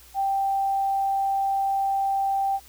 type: tone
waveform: sine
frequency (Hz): 784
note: G5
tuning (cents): 0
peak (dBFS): -21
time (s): 0.14-2.6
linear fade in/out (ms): 50
effects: added 60 Hz sine -53 dBFS peak until 2.68 s + white hiss -51 dBFS RMS until 2.68 s